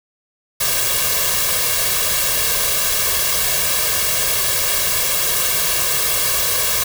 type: noise with comb filter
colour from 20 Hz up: white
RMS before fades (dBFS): -18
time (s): 0.6-6.84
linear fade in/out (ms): 10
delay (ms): 1.8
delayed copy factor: +1
effects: none